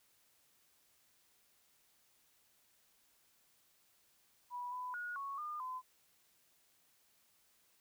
sine tone with pitch steps, 980 / 999 / 1448 / 1107 / 1210 / 1020 Hz, B5 / B5 / F#6 / C#6 / D#6 / C6, -14 / +20 / -38 / -3 / -49 / -44 cents, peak -40 dBFS, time 4.5-5.82 s, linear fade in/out 50 ms, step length 220 ms, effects white hiss -72 dBFS RMS until 7.8 s

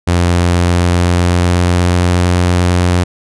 sawtooth tone with pitch glide, 87.4 to 88.88 Hz, F2 to F2, +2 to +31 cents, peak -5 dBFS, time 0.07-3.04 s, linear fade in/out 10 ms, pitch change +29 cents, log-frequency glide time 0.4-2.29 s, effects resampled to 24000 Hz

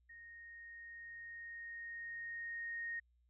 sine tone with level ramp, 1859 Hz, A#6, 5 cents flat, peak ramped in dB -53 to -39 dBFS, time 0.09-3 s, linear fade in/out 10 ms, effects added 60 Hz sine -70 dBFS peak until 3.29 s

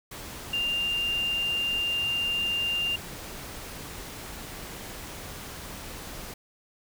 sine tone in noise, 2794 Hz, F7, in tune, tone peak -25 dBFS, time 0.53-2.96 s, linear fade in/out 5 ms, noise pink, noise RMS -40 dBFS, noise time 0.11-6.34 s, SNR +12 dB, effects none

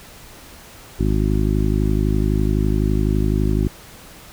harmonic tone, 51.91 Hz, G#1, in tune, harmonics 1 / 2 / 3 / 4 / 5 / 6 / 7, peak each -19 / -22 / -24 / -25 / -26 / -27 / -27 dBFS, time 0.99-3.68 s, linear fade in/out 10 ms, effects pink hiss -42 dBFS RMS until 4.32 s

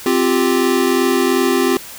square chord, C suspended fourth, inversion none, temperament equal, 261.6 / 349.2 / 392 Hz, C4 / F4 / G4, 0 / 0 / 0 cents, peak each -18 dBFS, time 0.06-1.77 s, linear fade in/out 2 ms, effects white hiss -34 dBFS RMS until 1.98 s

